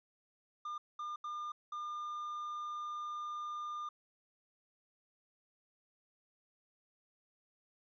triangle tone bursts at uneven times, 1205 Hz, D6, 44 cents sharp, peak -37 dBFS, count 4, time 0.65-0.78 / 0.99-1.16 / 1.24-1.52 / 1.72-3.89 s, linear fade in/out 5 ms, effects resampled to 16000 Hz + 13-bit

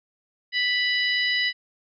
harmonic tone, 987.8 Hz, B5, in tune, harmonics 2 / 3 / 4 / 5, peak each -23 / -27 / -29 / -31 dBFS, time 0.52-1.53 s, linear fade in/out 50 ms, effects none

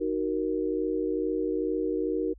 sine chord, D# minor, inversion none, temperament just, 311.1 / 373.4 / 466.7 Hz, D#4 / F#4 / A#4, 0 / +16 / +2 cents, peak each -30 dBFS, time 0-2.34 s, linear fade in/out 20 ms, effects added 50 Hz sine -48 dBFS peak until 2.38 s

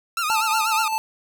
sawtooth tone with vibrato, 1303 Hz, E6, 20 cents flat, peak -18 dBFS, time 0.17-0.88 s, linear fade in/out 2 ms, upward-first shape sine, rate 8.2 Hz, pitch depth 120 cents each way
square tone with tremolo, 880 Hz, A5, in tune, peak -21 dBFS, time 0.3-0.98 s, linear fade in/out 0 ms, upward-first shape square, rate 4.8 Hz, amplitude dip 35%
effects none

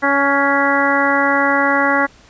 harmonic tone with a mistuned harmonic, 280 Hz, C#4, 18 cents sharp, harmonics 1 / 2 / 3 / 4 / 5 / 6 / 7, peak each -20 / -20 / -20 / -20 / -20 / -20 / -20 dBFS, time 0.02-2.07 s, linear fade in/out 20 ms, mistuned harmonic 6, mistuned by -18 cents, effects pink hiss -47 dBFS RMS until 2.29 s + resampled to 16000 Hz

